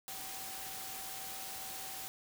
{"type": "tone in noise", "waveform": "sine", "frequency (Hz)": 768, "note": "G5", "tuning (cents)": -36, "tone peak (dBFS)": -51, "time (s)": [0.08, 2.08], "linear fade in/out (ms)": 0, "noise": "white", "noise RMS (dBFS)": -44, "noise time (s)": [0.08, 2.08], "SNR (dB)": -10, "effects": []}